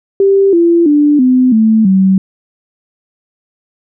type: tone with pitch steps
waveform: sine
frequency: 392.6 / 339.8 / 294.1 / 254.6 / 220.3 / 190.71 Hz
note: G4 / F4 / D4 / C4 / A3 / G3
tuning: +3 / -47 / +3 / -47 / +2 / -47 cents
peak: -5 dBFS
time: 0.2-2.18 s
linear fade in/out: 2 ms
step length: 330 ms
effects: none